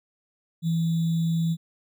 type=tone with sample-and-hold; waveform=sine; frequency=165 Hz; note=E3; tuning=2 cents sharp; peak=-21 dBFS; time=0.62-1.57 s; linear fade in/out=50 ms; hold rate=3675 Hz; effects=none

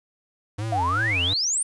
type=tone with vibrato; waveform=square; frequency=98.7 Hz; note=G2; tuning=12 cents sharp; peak=-27 dBFS; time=0.58-1.34 s; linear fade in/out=10 ms; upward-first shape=sine; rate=2.7 Hz; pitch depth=230 cents each way
type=exponential sweep; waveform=sine; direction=up; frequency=676 to 9397 Hz; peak=-21 dBFS; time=0.72-1.63 s; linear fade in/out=5 ms
effects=resampled to 24000 Hz + 9-bit

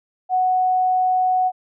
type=tone; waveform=sine; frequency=740 Hz; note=F#5; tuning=in tune; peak=-15 dBFS; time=0.29-1.52 s; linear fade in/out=50 ms; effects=none

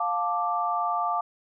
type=chord; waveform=sine; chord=D minor; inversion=first; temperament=just; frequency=704.8 / 881 / 1174.7 Hz; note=F5 / A5 / D6; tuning=+16 / +2 / 0 cents; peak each=-28 / -30 / -27 dBFS; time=0-1.21 s; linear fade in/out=5 ms; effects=none

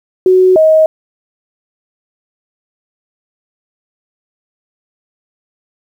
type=tone pair in turn; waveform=sine; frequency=371.1 / 630.9 Hz; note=F#4 / D#5; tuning=+5 / +24 cents; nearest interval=major sixth; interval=919 cents; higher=second; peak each=-4 dBFS; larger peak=neither; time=0.26-0.56 / 0.56-0.86 s; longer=neither; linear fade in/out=2 ms; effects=7-bit

